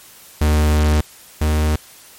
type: tone pair in turn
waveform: 45% pulse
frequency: 75.8 / 76.68 Hz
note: D#2 / D#2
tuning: -45 / -25 cents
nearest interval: unison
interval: 20 cents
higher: second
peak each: -12 / -14 dBFS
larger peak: first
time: 0.41-1.01 / 1.41-1.76 s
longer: first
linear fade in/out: 5 ms
effects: white hiss -43 dBFS RMS until 2.18 s + MP3 64 kbps